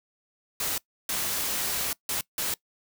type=noise bursts at uneven times; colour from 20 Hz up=white; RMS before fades=-29 dBFS; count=4; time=0.6-0.78 / 1.09-1.93 / 2.09-2.21 / 2.38-2.54 s; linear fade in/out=2 ms; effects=noise-tail reverb RT60 0.1 s tail -22 dB re dry